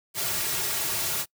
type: noise with comb filter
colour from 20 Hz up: white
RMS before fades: -28 dBFS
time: 0.14-1.26 s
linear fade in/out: 50 ms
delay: 3.9 ms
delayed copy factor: -0.65
effects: noise-tail reverb RT60 0.1 s tail -25 dB re dry